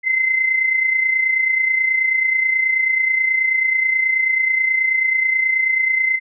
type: tone with amplitude modulation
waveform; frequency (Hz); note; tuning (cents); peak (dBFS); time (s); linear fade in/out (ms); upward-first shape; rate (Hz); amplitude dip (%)
sine; 2064; C7; -24; -12; 0.03-6.2; 50; sine; 29.3; 55
effects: none